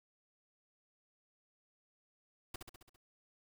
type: noise with echo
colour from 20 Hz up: pink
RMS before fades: -43 dBFS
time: 2.54-2.56 s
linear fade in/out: 5 ms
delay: 67 ms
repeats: 6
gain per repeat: -4 dB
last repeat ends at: 2.962 s
effects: none